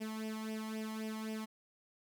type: tone with flanger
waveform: sawtooth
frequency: 218.7 Hz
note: A3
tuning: 10 cents flat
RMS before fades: -41 dBFS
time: 0-1.46 s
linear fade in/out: 20 ms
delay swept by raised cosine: 0.36 to 0.99 ms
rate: 3.8 Hz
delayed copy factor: +0.75
effects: none